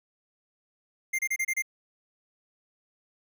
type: tone bursts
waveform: square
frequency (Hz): 2102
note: C7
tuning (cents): +7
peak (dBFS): -26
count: 6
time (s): 1.13-1.623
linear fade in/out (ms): 10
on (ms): 58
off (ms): 29
effects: none